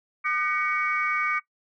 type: tone cluster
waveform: sine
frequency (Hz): 1214 / 1512 / 1918 / 2245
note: D#6 / F#6 / A#6 / C#7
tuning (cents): -43 / +37 / +49 / +21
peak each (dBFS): -27 / -32 / -34 / -26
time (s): 0.24-1.4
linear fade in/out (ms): 20
effects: noise-tail reverb RT60 0.1 s tail -17 dB re dry + tanh soft clip ceiling -13 dBFS